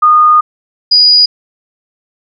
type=tone pair in turn; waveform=sine; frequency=1227 / 4908 Hz; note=D#6 / D#8; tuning=-25 / -25 cents; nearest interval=2 octaves; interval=2400 cents; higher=second; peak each=-3 dBFS; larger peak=neither; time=0.02-0.41 / 0.91-1.26 s; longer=first; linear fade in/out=10 ms; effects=none